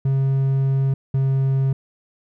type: tone pair in turn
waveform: triangle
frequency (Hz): 135.2 / 134.59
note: C#3 / C3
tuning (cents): -43 / +49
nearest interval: unison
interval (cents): 8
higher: first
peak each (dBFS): -14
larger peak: neither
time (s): 0.05-0.94 / 1.14-1.73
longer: first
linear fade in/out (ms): 5
effects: none